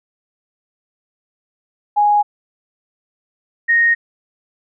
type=tone pair in turn; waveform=sine; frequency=829 / 1861 Hz; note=G#5 / A#6; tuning=-3 / -3 cents; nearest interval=octave + major second; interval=1400 cents; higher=second; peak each=-10 dBFS; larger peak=neither; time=1.96-2.23 / 3.68-3.95 s; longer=neither; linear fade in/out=20 ms; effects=none